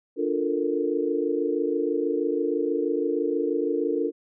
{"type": "chord", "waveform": "sine", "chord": "Bb major seventh", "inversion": "first", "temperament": "equal", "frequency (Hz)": [293.7, 349.2, 440, 466.2], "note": ["D4", "F4", "A4", "Bb4"], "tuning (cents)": [0, 0, 0, 0], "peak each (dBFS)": -28, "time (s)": [0.16, 4.12], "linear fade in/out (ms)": 50, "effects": []}